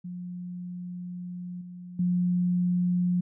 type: tone with level steps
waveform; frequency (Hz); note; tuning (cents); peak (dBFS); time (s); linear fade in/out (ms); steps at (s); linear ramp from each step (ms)
sine; 178.3; F3; +36; -34 / -39 / -22; 0.04-3.21; 10; 1.61 / 1.99; 5
effects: none